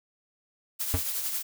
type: noise with tremolo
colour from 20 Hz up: blue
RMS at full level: -29 dBFS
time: 0.79-1.43 s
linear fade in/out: 20 ms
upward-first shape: triangle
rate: 11 Hz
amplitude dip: 50%
type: tone with exponential decay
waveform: square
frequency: 89.7 Hz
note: F2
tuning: 47 cents sharp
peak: -19 dBFS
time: 0.94-1.03 s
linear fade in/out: 0 ms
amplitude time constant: 19 ms
effects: none